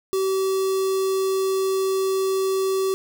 square tone with notch filter, 383.1 Hz, G4, 40 cents flat, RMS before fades -22 dBFS, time 0.13-2.94 s, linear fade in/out 0 ms, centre 2100 Hz, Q 0.79, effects none

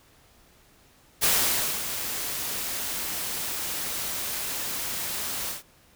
white noise with ADSR envelope, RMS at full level -21 dBFS, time 1.21-5.63 s, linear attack 30 ms, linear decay 550 ms, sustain -10 dB, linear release 140 ms, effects pink hiss -58 dBFS RMS until 5.95 s

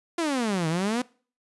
sawtooth exponential two-way sweep, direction down then up, 350 to 155.2 to 257.2 Hz, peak -20 dBFS, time 0.18-1.02 s, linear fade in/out 5 ms, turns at 0.68 s, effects noise-tail reverb RT60 0.4 s tail -22 dB re dry + resampled to 24000 Hz

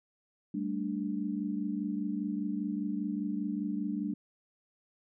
sine chord, G suspended second, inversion none, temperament equal with one note detuned, 196 / 221 / 293.7 Hz, G3 / A3 / D4, 0 / +8 / 0 cents, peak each -35 / -36 / -35 dBFS, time 0.54-4.14 s, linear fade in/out 5 ms, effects none

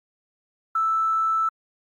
triangle tone with tanh clipping, 1318.5 Hz, E6, in tune, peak -19 dBFS, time 0.75-1.49 s, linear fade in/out 5 ms, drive 3 dB, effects Opus 48 kbps

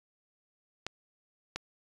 clicks, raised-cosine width 0.2 ms, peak -17 dBFS, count 2, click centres 0.866 / 1.56 s, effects resampled to 24000 Hz

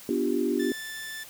sine chord, G dominant seventh, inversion first, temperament equal, 246.9 / 293.7 / 349.2 / 392 Hz, B3 / D4 / F4 / G4, 0 / 0 / 0 / 0 cents, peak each -29 dBFS, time 0.09-0.72 s, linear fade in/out 2 ms
sawtooth tone, 1760 Hz, A6, in tune, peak -32 dBFS, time 0.59-1.24 s, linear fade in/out 10 ms
effects white hiss -47 dBFS RMS until 1.29 s

